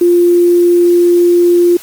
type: tone with quantisation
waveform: sine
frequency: 349.2 Hz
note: F4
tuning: in tune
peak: -5 dBFS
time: 0.01-1.77 s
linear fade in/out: 5 ms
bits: 5
effects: white hiss -34 dBFS RMS until 1.82 s + Opus 32 kbps